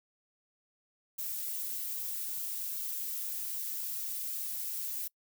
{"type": "noise with flanger", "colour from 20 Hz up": "violet", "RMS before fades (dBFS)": -37, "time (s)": [1.18, 5.08], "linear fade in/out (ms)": 10, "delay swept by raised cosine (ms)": [2, 7.1], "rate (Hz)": 0.62, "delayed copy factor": -0.5, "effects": ["noise-tail reverb RT60 0.1 s tail -25 dB re dry"]}